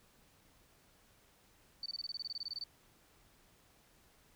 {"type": "tone bursts", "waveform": "sine", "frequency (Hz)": 4550, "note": "C#8", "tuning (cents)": 44, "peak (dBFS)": -38, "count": 16, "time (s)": [1.83, 2.639], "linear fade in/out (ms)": 2, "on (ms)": 29, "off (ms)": 23, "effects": ["pink hiss -67 dBFS RMS until 4.35 s"]}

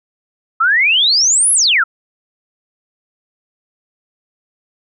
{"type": "exponential two-way sweep", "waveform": "sine", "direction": "up then down", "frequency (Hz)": [1271, 11175, 1271], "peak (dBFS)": -9, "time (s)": [0.6, 1.84], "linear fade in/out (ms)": 10, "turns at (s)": 1.52, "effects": []}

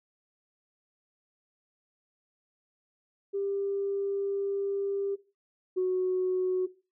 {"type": "tone pair in turn", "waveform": "sine", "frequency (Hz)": [397.1, 369.3], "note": ["G4", "F#4"], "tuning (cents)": [22, -3], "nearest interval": "minor second", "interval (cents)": 125, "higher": "first", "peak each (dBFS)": [-28, -23], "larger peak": "second", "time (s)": [[3.33, 5.16], [5.76, 6.67]], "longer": "first", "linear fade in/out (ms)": 20, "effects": ["noise-tail reverb RT60 0.3 s tail -17 dB re dry", "tanh soft clip ceiling -20 dBFS"]}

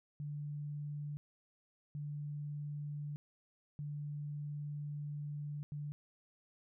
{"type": "tone bursts at uneven times", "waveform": "sine", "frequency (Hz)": 146.83, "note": "D3", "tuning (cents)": 0, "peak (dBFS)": -39, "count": 4, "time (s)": [[0.2, 1.17], [1.95, 3.16], [3.79, 5.63], [5.72, 5.92]], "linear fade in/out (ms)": 0, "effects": []}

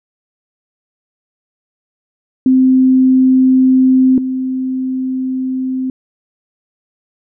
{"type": "tone pair in turn", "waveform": "sine", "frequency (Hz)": [259.5, 259.5], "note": ["C4", "C4"], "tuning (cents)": [-14, -14], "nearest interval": "unison", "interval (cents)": 0, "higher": "neither", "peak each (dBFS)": [-6, -15], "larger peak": "first", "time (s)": [[2.46, 4.18], [4.18, 5.9]], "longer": "neither", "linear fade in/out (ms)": 2, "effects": []}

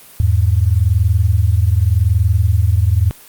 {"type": "tone pair together", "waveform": "sine", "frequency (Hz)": [82.41, 103.27], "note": ["E2", "G#2"], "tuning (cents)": [0, -9], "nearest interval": "major third", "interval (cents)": 391, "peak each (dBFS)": -13, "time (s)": [0.2, 3.11], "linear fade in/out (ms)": 0, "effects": ["white hiss -41 dBFS RMS until 3.28 s", "Opus 32 kbps"]}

